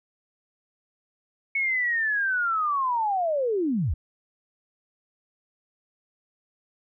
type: linear sweep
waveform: sine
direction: down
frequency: 2217 to 55.5 Hz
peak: -22 dBFS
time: 1.55-3.94 s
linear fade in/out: 5 ms
effects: none